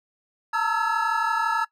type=tone cluster; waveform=triangle; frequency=892 / 924 / 1299 / 1345 / 1695 Hz; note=A5 / A#5 / E6 / E6 / G#6; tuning=+23 / -16 / -26 / +34 / +35 cents; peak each=-26 dBFS; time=0.53-1.65 s; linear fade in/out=10 ms; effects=noise-tail reverb RT60 0.1 s tail -20 dB re dry